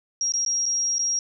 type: tone with dropouts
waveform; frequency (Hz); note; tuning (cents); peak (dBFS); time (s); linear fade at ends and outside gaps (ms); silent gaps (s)
sine; 5630; F8; +13; -21; 0.21-1.19; 1; 0.321-0.338 / 0.45-0.462 / 0.657-0.662 / 0.983-0.992
effects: none